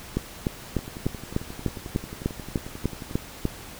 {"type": "two click trains", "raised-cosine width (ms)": 3, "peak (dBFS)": [-10, -23], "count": [12, 27], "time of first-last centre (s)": [[0.17, 3.454], [0.79, 3.111]], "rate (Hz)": [3.35, 11.2], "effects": ["pink hiss -42 dBFS RMS until 3.79 s"]}